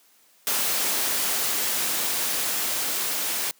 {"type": "noise with level ramp", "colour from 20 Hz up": "white", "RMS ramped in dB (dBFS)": [-24, -27], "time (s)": [0.47, 3.51], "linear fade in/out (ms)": 0, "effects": ["white hiss -59 dBFS RMS until 3.59 s", "high-pass 200 Hz 12 dB/octave"]}